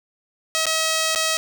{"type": "tone with dropouts", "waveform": "5% pulse", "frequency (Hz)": 640, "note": "D#5", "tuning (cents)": 49, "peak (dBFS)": -8, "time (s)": [0.55, 1.37], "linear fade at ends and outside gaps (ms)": 0, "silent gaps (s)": [[0.656, 0.666], [1.15, 1.158]], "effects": []}